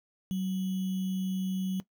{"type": "tone with sample-and-hold", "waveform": "sine", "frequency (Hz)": 188.1, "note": "F#3", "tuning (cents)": 29, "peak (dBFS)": -28, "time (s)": [0.31, 1.8], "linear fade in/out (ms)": 0, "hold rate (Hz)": 3150, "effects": ["noise-tail reverb RT60 0.1 s tail -17 dB re dry"]}